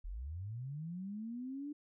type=linear sweep; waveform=sine; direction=up; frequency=36.1 to 298.1 Hz; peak=-40 dBFS; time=0.04-1.73 s; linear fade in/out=10 ms; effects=none